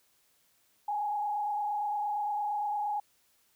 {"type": "tone with frequency modulation", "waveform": "sine", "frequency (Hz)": 830.6, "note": "G#5", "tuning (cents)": 0, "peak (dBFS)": -29, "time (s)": [0.88, 3], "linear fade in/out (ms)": 5, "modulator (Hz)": 28.7, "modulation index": 0.83, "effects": ["white hiss -69 dBFS RMS until 3.55 s"]}